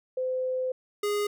sine / square tone pair in turn, 513 / 413 Hz, C5 / G#4, -34 / -10 cents, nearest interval major third, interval 376 cents, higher first, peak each -26 dBFS, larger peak neither, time 0.17-0.72 / 1.03-1.27 s, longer first, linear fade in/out 5 ms, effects none

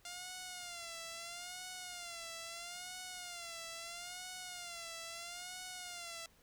5% pulse tone with vibrato, 698.5 Hz, F5, in tune, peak -33 dBFS, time 0.05-6.26 s, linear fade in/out 2 ms, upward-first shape sine, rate 0.76 Hz, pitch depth 89 cents each way, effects pink hiss -68 dBFS RMS until 6.42 s

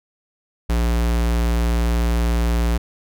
square tone, 58.27 Hz, A#1, in tune, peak -17 dBFS, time 0.69-2.78 s, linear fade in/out 10 ms, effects none

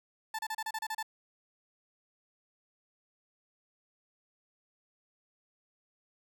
30% pulse tone bursts, 880 Hz, A5, in tune, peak -31 dBFS, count 9, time 0.34-1.028 s, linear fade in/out 5 ms, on 48 ms, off 32 ms, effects none

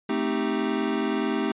square chord, A half-diminished seventh, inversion none, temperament equal, 220 / 261.6 / 311.1 / 392 Hz, A3 / C4 / Eb4 / G4, 0 / 0 / 0 / 0 cents, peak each -30 dBFS, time 0.09-1.52 s, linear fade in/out 5 ms, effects resampled to 8000 Hz

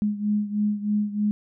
sine beating tone pair, 207.7 / 210.9 Hz, G#3 / G#3, 0 / +27 cents, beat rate 3.2 Hz, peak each -23 / -27 dBFS, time 0.02-1.31 s, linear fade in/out 0 ms, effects none

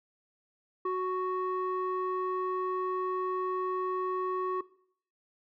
square tone with low-pass filter, 370 Hz, F#4, in tune, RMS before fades -31 dBFS, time 0.85-4.61 s, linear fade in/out 5 ms, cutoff 1100 Hz, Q 2.9, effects noise-tail reverb RT60 0.6 s tail -19 dB re dry

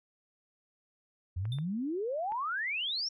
sine exponential sweep, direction up, 84.2 to 5670 Hz, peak -31 dBFS, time 1.36-3.09 s, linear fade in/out 10 ms
clicks, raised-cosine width 0.5 ms, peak -34 dBFS, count 3, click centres 1.454 / 1.586 / 2.321 s
triangle tone with exponential decay, 3579 Hz, A7, 29 cents sharp, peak -36 dBFS, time 1.52-1.65 s, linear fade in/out 2 ms, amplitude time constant 28 ms
effects none

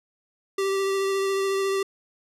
square tone with vibrato, 390 Hz, G4, 9 cents flat, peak -23 dBFS, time 0.58-1.83 s, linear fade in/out 5 ms, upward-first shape triangle, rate 14 Hz, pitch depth 16 cents each way, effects low-pass 11000 Hz 12 dB/octave

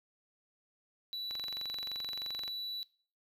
triangle tone, 3947 Hz, B7, 2 cents flat, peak -35 dBFS, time 1.13-2.83 s, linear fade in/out 0 ms
click train, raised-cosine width 0.2 ms, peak -27 dBFS, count 28, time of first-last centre 1.31-2.479 s, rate 23.1 Hz
effects noise-tail reverb RT60 0.4 s tail -19 dB re dry

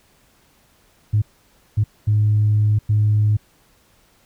sine tone bursts at uneven times, 105.7 Hz, G#2, 31 cents sharp, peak -12 dBFS, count 4, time 1.13-1.22 / 1.77-1.84 / 2.07-2.79 / 2.89-3.37 s, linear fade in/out 10 ms, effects tanh soft clip ceiling -9 dBFS + pink hiss -57 dBFS RMS until 4.25 s

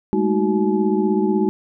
sine tone cluster, 204 / 220.2 / 315.4 / 373.8 / 854 Hz, G#3 / A3 / D#4 / F#4 / G#5, -31 / +2 / +24 / +18 / +48 cents, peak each -20 / -24 / -22 / -20 / -29 dBFS, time 0.13-1.49 s, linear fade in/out 0 ms, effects none

